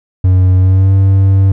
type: tone with pitch glide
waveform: triangle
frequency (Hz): 92.5 to 96.82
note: F#2 to G2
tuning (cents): 0 to -21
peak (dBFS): -3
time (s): 0.24-1.52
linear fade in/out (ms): 5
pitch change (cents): +79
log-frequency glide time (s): 0.57-0.92
effects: none